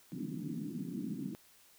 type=band-pass noise; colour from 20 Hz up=white; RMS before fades=-40 dBFS; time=0.12-1.35 s; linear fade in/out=0 ms; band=150 to 300 Hz; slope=48 dB/octave; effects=white hiss -63 dBFS RMS until 1.78 s